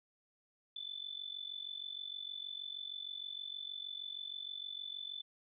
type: tone with amplitude modulation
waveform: sine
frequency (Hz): 3506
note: A7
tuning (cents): -7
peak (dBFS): -38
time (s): 0.76-5.22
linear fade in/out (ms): 5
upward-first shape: sine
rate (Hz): 46.4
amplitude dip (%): 85
effects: none

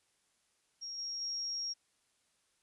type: tone with level steps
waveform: sine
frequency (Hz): 5588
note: F8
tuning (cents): 0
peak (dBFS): -40 / -37 / -35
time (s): 0.81-1.74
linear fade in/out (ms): 20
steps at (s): 0.98 / 1.21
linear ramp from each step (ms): 5
effects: white hiss -75 dBFS RMS until 2.62 s + resampled to 24000 Hz

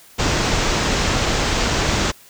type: low-pass noise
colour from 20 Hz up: pink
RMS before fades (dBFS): -19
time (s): 0.18-2.12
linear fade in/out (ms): 20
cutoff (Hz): 7400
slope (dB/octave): 48
effects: white hiss -47 dBFS RMS until 2.29 s

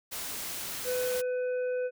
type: noise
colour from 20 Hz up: white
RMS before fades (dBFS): -37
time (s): 0.11-1.22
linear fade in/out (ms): 20
type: harmonic tone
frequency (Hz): 501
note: B4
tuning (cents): +25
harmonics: 1 / 3 / 5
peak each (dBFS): -28 / -43 / -50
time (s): 0.84-1.91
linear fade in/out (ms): 50
effects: none

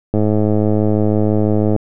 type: click train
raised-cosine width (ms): 2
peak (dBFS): -3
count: 173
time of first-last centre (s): 0.14-1.763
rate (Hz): 106
effects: none

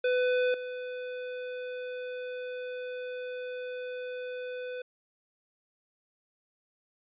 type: tone with level steps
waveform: square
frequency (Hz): 500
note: B4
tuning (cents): +21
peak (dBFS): -25 / -36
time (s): 0.04-4.82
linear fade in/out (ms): 5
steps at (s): 0.54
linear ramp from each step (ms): 2
effects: resampled to 8000 Hz

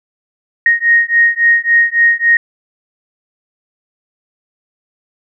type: beating tone pair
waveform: sine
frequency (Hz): 1864.7 / 1868.3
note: A#6 / A#6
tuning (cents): 0 / +3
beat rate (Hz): 3.6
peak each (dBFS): -11 / -11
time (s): 0.66-2.37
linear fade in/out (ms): 2
effects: none

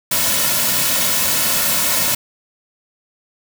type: noise with comb filter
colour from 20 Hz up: white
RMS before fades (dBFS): -17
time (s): 0.11-2.15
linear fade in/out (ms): 5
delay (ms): 2.5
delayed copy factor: -0.6
effects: none

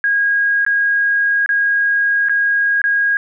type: tone with dropouts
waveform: sine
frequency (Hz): 1637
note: G#6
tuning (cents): -25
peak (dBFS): -12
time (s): 0.04-3.17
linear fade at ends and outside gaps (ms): 1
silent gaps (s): 0.65-0.664 / 1.461-1.491 / 2.286-2.295 / 2.817-2.84
effects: none

